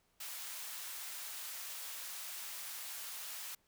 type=high-pass noise; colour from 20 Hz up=white; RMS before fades=-45 dBFS; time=0.2-3.55 s; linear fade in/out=5 ms; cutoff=840 Hz; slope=12 dB/octave; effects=pink hiss -75 dBFS RMS until 3.67 s